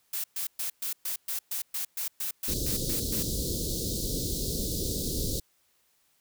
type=noise bursts; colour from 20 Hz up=blue; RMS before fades=-32 dBFS; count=14; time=0.13-3.23 s; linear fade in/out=5 ms; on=110 ms; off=120 ms
type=band-stop noise; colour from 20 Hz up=pink; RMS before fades=-31 dBFS; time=2.48-5.4 s; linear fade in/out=5 ms; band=510 to 3800 Hz; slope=48 dB/octave
effects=white hiss -69 dBFS RMS until 6.2 s